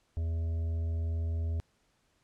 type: harmonic tone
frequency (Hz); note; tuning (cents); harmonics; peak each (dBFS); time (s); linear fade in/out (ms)
82.41; E2; 0; 1 / 3 / 5 / 7 / 8; -29 / -49 / -52 / -56 / -57; 0.17-1.6; 0
effects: pink hiss -72 dBFS RMS until 2.23 s + low-pass 9000 Hz 12 dB/octave